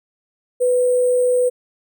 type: tone with sample-and-hold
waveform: sine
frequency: 496.9 Hz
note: B4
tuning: 11 cents sharp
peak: -13 dBFS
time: 0.6-1.5 s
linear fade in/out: 20 ms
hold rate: 8820 Hz
effects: none